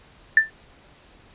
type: tone with exponential decay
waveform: sine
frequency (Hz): 1773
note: A6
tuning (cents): +13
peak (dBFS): -7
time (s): 0.37-0.5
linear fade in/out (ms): 2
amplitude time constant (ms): 28
effects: pink hiss -52 dBFS RMS until 1.34 s + resampled to 8000 Hz